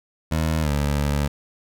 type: tone with pitch glide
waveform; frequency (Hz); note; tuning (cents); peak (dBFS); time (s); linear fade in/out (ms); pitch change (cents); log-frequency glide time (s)
20% pulse; 79.6 to 72.16; D#2 to D2; +40 to -30; -15; 0.31-1.28; 10; -170; 0.61-0.69
effects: none